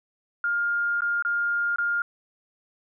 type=tone with dropouts; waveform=sine; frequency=1410 Hz; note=F6; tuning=16 cents sharp; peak=-22 dBFS; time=0.44-2.02 s; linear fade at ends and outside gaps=2 ms; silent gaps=1.007-1.019 / 1.224-1.249 / 1.76-1.784 s; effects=none